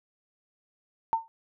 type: tone with exponential decay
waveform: sine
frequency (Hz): 904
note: A5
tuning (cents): +47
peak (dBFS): -18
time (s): 1.13-1.28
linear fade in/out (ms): 0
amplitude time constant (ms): 32
effects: none